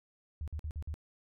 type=tone bursts; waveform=sine; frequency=76.5 Hz; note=D#2; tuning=29 cents flat; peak=-35 dBFS; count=5; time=0.41-0.941 s; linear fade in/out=0 ms; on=67 ms; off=49 ms; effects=none